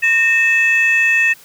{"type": "tone pair together", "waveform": "sine", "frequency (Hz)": [1835.6, 2611], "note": ["A#6", "E7"], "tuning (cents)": [-27, -17], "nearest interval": "tritone", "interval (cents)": 610, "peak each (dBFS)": -12, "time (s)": [0.02, 1.34], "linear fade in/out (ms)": 20, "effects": ["tanh soft clip ceiling -6 dBFS", "white hiss -44 dBFS RMS until 1.44 s"]}